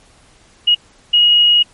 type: tone bursts at uneven times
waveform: sine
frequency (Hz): 2888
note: F#7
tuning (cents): -43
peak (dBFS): -7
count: 2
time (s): 0.67-0.75 / 1.13-1.63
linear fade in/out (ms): 10
effects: pink hiss -49 dBFS RMS until 1.73 s + MP3 48 kbps